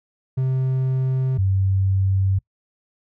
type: tone pair in turn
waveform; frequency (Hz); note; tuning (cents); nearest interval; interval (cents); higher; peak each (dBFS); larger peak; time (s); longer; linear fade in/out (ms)
triangle / sine; 130.81 / 96.17; C3 / G2; 0 / -33; perfect fourth; 533; first; -16; neither; 0.37-1.38 / 1.38-2.39; neither; 10
effects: noise-tail reverb RT60 0.1 s tail -24 dB re dry